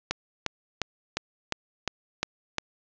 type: click train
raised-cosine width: 0.2 ms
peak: -9 dBFS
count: 8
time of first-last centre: 0.11-2.583 s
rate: 2.83 Hz
effects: resampled to 16000 Hz + 8-bit